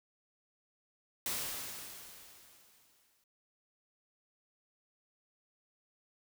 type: noise with exponential decay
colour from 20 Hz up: white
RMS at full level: -35 dBFS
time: 1.26-3.24 s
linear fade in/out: 2 ms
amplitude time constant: 430 ms
effects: none